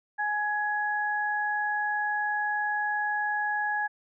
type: tone pair together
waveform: sine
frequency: 837 / 1674 Hz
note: G#5 / G#6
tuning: +13 / +13 cents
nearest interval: octave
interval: 1200 cents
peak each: -29 / -28 dBFS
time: 0.18-3.88 s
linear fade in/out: 20 ms
effects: none